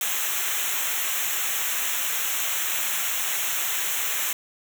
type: noise with comb filter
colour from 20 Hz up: white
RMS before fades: -26 dBFS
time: 0.01-4.33 s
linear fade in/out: 2 ms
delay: 0.21 ms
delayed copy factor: -0.95
effects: none